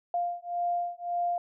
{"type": "beating tone pair", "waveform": "sine", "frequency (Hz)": [698.5, 700.3], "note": ["F5", "F5"], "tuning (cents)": [0, 5], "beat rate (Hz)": 1.8, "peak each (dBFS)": -31, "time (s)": [0.14, 1.38], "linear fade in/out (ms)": 2, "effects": []}